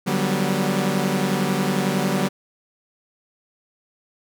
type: chord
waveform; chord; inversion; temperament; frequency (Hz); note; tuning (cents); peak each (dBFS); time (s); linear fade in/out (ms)
sawtooth; G major seventh; second; equal with one note detuned; 146.83 / 185 / 196 / 243; D3 / F#3 / G3 / B3; 0 / 0 / 0 / -28; -23 / -20 / -20 / -23; 0.06-2.29; 20
effects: none